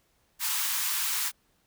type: high-pass noise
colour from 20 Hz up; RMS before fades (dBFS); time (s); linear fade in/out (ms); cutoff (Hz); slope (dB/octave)
white; -29; 0.39-1.32; 50; 860; 96
effects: pink hiss -69 dBFS RMS until 1.66 s